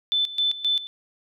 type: tone with tremolo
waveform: sine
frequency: 3520 Hz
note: A7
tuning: in tune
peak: -19 dBFS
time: 0.12-0.87 s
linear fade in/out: 0 ms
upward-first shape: square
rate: 3.8 Hz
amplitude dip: 80%
effects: none